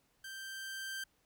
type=tone with level ramp; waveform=sawtooth; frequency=1568 Hz; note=G6; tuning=in tune; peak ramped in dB=-41 to -35 dBFS; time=0.24-1.04 s; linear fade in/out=5 ms; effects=pink hiss -74 dBFS RMS until 1.25 s